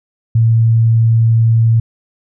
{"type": "tone", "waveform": "sine", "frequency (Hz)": 113.9, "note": "A#2", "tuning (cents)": -40, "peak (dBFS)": -7, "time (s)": [0.35, 1.8], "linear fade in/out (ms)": 5, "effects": []}